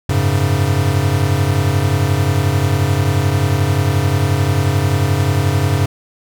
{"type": "chord", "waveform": "square", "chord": "F# suspended second", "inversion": "none", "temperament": "equal with one note detuned", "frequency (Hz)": [92.5, 103.83, 137.87], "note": ["F#2", "G#2", "C#3"], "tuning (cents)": [0, 0, -9], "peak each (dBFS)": -18, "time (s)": [0.09, 5.86], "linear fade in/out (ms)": 5, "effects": []}